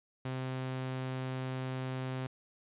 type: tone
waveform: sawtooth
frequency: 130 Hz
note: C3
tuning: 11 cents flat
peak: -31 dBFS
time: 0.25-2.27 s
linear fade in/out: 5 ms
effects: resampled to 8000 Hz + 11-bit